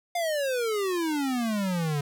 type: exponential sweep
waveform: square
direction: down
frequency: 711 to 141 Hz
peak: -26 dBFS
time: 0.15-2.01 s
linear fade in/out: 5 ms
effects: none